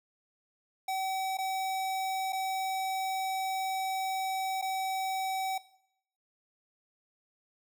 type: tone with dropouts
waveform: square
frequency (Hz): 763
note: G5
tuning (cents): -47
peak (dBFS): -31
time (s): 0.88-5.58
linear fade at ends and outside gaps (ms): 5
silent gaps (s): 1.372-1.385 / 2.324-2.329 / 4.615-4.623
effects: noise-tail reverb RT60 0.7 s tail -18 dB re dry